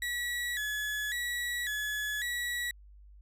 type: tone with vibrato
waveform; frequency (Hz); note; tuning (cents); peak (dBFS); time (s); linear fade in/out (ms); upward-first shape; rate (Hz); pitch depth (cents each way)
35% pulse; 1815; A#6; -47; -30; 0.02-2.71; 2; square; 0.91; 110
effects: added 50 Hz sine -51 dBFS peak until 3.21 s